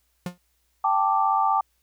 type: tone with exponential decay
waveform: 45% pulse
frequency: 177.8 Hz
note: F3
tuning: 31 cents sharp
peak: -25 dBFS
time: 0.26-0.38 s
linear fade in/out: 2 ms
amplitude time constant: 25 ms
type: chord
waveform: sine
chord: G suspended second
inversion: none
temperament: equal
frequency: 784 / 880 / 1174.7 Hz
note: G5 / A5 / D6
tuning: 0 / 0 / 0 cents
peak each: -23 dBFS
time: 0.84-1.61 s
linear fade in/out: 5 ms
effects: added 60 Hz sine -70 dBFS peak until 1.82 s + white hiss -70 dBFS RMS until 1.82 s